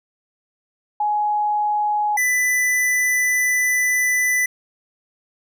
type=tone pair in turn; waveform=sine / square; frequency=838 / 1993.1 Hz; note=G#5 / B6; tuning=+15 / +15 cents; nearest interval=octave + minor third; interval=1500 cents; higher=second; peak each=-17 dBFS; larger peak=neither; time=1-2.17 / 2.17-4.46 s; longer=second; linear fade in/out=5 ms; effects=none